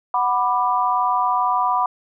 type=chord; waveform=sine; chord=B minor; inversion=second; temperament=just; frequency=740.8 / 987.8 / 1185.3 Hz; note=F#5 / B5 / D6; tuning=+2 / 0 / +16 cents; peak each=-22 / -19 / -22 dBFS; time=0.14-1.86 s; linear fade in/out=2 ms; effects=none